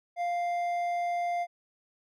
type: tone with hard clipping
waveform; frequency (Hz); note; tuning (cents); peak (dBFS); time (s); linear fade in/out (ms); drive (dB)
triangle; 698.5; F5; 0; -29; 0.16-1.47; 50; 9
effects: none